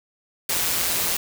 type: noise with amplitude modulation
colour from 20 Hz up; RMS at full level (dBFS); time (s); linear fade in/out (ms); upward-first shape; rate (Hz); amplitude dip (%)
white; -21; 0.49-1.17; 5; sine; 171; 50
effects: none